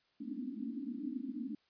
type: band-pass noise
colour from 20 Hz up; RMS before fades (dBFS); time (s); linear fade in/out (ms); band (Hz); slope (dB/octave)
pink; -41; 0.2-1.55; 5; 220 to 300; 96
effects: white hiss -74 dBFS RMS until 1.69 s + resampled to 11025 Hz